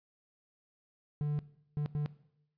triangle tone bursts at uneven times, 147.8 Hz, D3, 11 cents sharp, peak -28 dBFS, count 3, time 1.21-1.39 / 1.77-1.86 / 1.95-2.06 s, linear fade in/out 0 ms, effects noise-tail reverb RT60 0.8 s tail -18 dB re dry + resampled to 11025 Hz

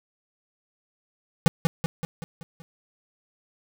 square tone with echo, 165.6 Hz, E3, 8 cents sharp, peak -13 dBFS, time 1.46-1.48 s, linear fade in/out 0 ms, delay 190 ms, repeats 6, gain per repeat -5 dB, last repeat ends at 2.62 s, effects none

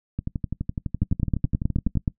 two click trains, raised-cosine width 5 ms, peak -14 / -9 dBFS, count 22 / 11, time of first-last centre 0.19-1.955 / 1.02-2.078 s, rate 11.9 / 9.45 Hz, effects noise-tail reverb RT60 0.1 s tail -22 dB re dry

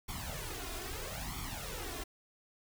pink noise with flanger, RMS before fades -41 dBFS, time 0.08-2.04 s, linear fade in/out 10 ms, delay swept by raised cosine 0.89 to 2.89 ms, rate 0.77 Hz, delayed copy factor +0.85, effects none

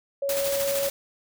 sine tone, 557 Hz, C#5, 8 cents sharp, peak -24 dBFS, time 0.22-0.89 s, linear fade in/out 5 ms
white noise with tremolo, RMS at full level -29 dBFS, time 0.29-0.9 s, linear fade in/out 2 ms, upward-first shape square, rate 13 Hz, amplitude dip 35%
effects none

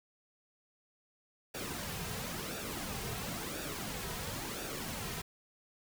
pink noise with flanger, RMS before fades -40 dBFS, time 1.54-5.22 s, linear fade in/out 10 ms, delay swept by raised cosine 0.95 to 3.55 ms, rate 0.97 Hz, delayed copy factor -0.6, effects none

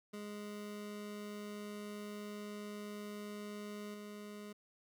25% pulse tone with level steps, 207.7 Hz, G#3, in tune, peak -40 / -43 dBFS, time 0.13-4.53 s, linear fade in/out 10 ms, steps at 3.94 s, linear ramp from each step 2 ms, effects none

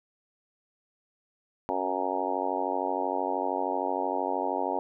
harmonic tone with a mistuned harmonic, 93 Hz, F#2, 9 cents sharp, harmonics 3 / 4 / 5 / 6 / 7 / 8 / 9 / 10, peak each -36 / -36 / -36 / -36 / -35 / -35 / -33 / -34 dBFS, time 1.69-4.79 s, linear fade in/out 0 ms, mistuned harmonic 3, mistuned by -17 cents, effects none

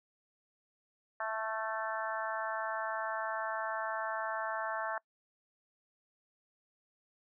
harmonic tone with a mistuned harmonic, 220 Hz, A3, in tune, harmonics 3 / 4 / 5 / 6 / 7 / 8, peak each -39 / -40 / -41 / -42 / -42 / -43 dBFS, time 1.2-4.98 s, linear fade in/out 2 ms, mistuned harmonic 6, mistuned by +22 cents, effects noise-tail reverb RT60 0.1 s tail -25 dB re dry

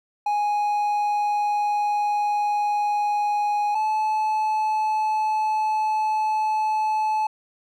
triangle tone pair in turn, 830 / 863.5 Hz, G#5 / A5, -1 / -33 cents, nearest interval minor second, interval 68 cents, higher second, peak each -18 dBFS, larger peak neither, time 0.26-3.75 / 3.75-7.27 s, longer second, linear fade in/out 5 ms, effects none

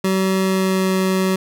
25% pulse tone with pitch glide, 190 to 188.47 Hz, F#3 to F#3, +46 to +32 cents, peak -12 dBFS, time 0.04-1.36 s, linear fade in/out 5 ms, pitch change -14 cents, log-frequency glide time 0.41-0.93 s, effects none

